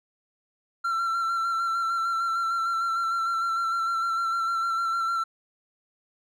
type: tone with vibrato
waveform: triangle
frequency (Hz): 1355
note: E6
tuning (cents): +47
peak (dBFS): -22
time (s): 0.84-5.24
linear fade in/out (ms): 10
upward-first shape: square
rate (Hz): 6.6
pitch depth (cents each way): 22
effects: none